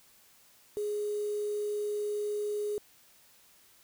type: tone with quantisation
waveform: sine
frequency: 416.4 Hz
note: G#4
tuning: 5 cents sharp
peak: -30 dBFS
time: 0.77-2.78 s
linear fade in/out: 0 ms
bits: 8
effects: white hiss -61 dBFS RMS until 3.83 s